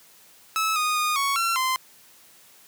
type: tone with pitch steps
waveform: sawtooth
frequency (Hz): 1300 / 1236 / 1228 / 1112 / 1358 / 1037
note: E6 / D#6 / D#6 / C#6 / F6 / C6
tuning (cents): -24 / -12 / -23 / +5 / -49 / -16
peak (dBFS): -18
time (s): 0.56-1.76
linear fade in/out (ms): 0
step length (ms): 200
effects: white hiss -53 dBFS RMS until 2.67 s + high-pass 100 Hz 12 dB/octave